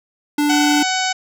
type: tone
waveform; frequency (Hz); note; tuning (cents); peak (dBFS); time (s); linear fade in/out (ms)
square; 293.7; D4; 0; -15; 0.38-0.83; 5
type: harmonic tone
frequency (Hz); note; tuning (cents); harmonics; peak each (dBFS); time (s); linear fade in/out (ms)
749; F#5; +21; 1 / 2 / 3 / 4 / 5 / 6 / 7 / 8 / 9 / 10; -21 / -24 / -26 / -27 / -28 / -29 / -29 / -30 / -31 / -31; 0.49-1.13; 10
effects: none